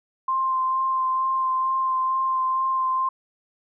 sine tone with vibrato, 1048 Hz, C6, 2 cents sharp, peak -20 dBFS, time 0.28-3.09 s, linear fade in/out 5 ms, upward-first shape sine, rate 2.2 Hz, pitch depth 12 cents each way, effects none

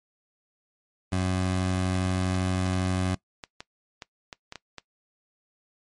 20% pulse tone, 92.5 Hz, F#2, in tune, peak -19 dBFS, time 1.12-3.15 s, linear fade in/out 5 ms
clicks, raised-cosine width 0.2 ms, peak -20 dBFS, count 11, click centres 1.954 / 2.348 / 2.664 / 2.737 / 3.438 / 3.605 / 4.022 / 4.328 / 4.524 / 4.557 / 4.783 s
effects noise-tail reverb RT60 0.1 s tail -20 dB re dry + MP3 48 kbps

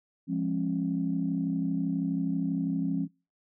sine tone cluster, 173 / 205.5 / 271.3 Hz, F3 / G#3 / C#4, -16 / -18 / -37 cents, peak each -30 / -33 / -29 dBFS, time 0.27-3.08 s, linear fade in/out 50 ms, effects noise-tail reverb RT60 0.3 s tail -23 dB re dry + tanh soft clip ceiling -17 dBFS

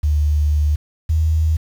sine tone pair in turn, 74.6 / 79.2 Hz, D2 / D#2, +28 / +31 cents, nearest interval minor second, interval 103 cents, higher second, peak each -13 dBFS, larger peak neither, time 0.03-0.76 / 1.09-1.57 s, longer first, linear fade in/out 10 ms, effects 7-bit

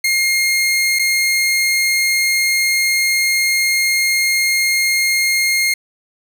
sawtooth tone with dropouts, 2132 Hz, C7, 32 cents sharp, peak -10 dBFS, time 0.04-5.74 s, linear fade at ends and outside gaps 5 ms, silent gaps 0.989-0.993 s, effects none

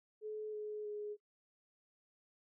sine tone with pitch steps, 428.7 / 423.3 / 417.9 Hz, A4 / G#4 / G#4, -45 / +33 / +11 cents, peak -40 dBFS, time 0.21-1.17 s, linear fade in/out 50 ms, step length 320 ms, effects noise-tail reverb RT60 0.1 s tail -24 dB re dry

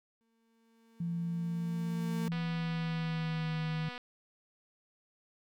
35% pulse tone with exponential growth, 227.2 Hz, A#3, 44 cents flat, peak -33 dBFS, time 0.21-2.28 s, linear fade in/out 0 ms, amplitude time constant 450 ms
sine tone with pitch glide, 170.2 to 157.89 Hz, F3 to D#3, -44 to +26 cents, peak -32 dBFS, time 1-3.89 s, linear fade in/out 5 ms, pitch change -130 cents, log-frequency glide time 2.11-3.6 s
click train, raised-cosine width 0.3 ms, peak -28 dBFS, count 409, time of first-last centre 2.32-3.979 s, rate 246 Hz
effects none

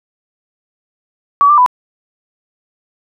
sine tone with pitch steps, 1140 / 1184 / 996 Hz, C#6 / D6 / B5, +48 / +14 / +14 cents, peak -5 dBFS, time 1.41-1.662 s, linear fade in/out 0 ms, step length 84 ms, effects none

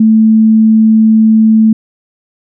sine tone, 220 Hz, A3, in tune, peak -3 dBFS, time 0-1.73 s, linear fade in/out 5 ms, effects none

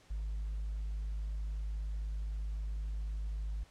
triangle tone with tanh clipping, 51.91 Hz, G#1, in tune, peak -35 dBFS, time 0.1-3.64 s, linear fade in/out 10 ms, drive 6 dB, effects pink hiss -63 dBFS RMS until 3.7 s + low-pass 8000 Hz 12 dB/octave

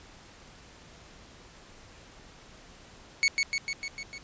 sawtooth tone with echo, 2217 Hz, C#7, in tune, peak -17 dBFS, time 3.23-3.28 s, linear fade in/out 0 ms, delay 150 ms, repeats 6, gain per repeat -3 dB, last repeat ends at 4.18 s, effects pink hiss -52 dBFS RMS until 4.23 s + resampled to 16000 Hz

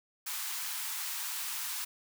white high-pass noise, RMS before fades -37 dBFS, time 0.26-1.85 s, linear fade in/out 10 ms, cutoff 830 Hz, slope 48 dB/octave, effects none

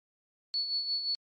sine tone with tremolo, 4424 Hz, C#8, 4 cents flat, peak -27 dBFS, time 0.54-1.15 s, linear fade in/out 0 ms, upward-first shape sine, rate 5.7 Hz, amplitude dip 55%, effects MP3 32 kbps

